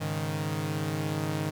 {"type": "chord", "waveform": "sawtooth", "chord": "Ab suspended fourth", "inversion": "none", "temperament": "equal", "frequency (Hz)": [103.83, 138.59, 155.56], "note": ["Ab2", "Db3", "Eb3"], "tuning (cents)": [0, 0, 0], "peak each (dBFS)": [-31, -32, -27], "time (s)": [0, 1.51], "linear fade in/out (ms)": 20, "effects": []}